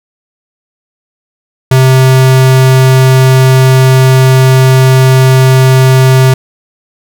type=tone; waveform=square; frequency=130.81 Hz; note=C3; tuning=in tune; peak=-3 dBFS; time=1.71-6.34 s; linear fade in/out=5 ms; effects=none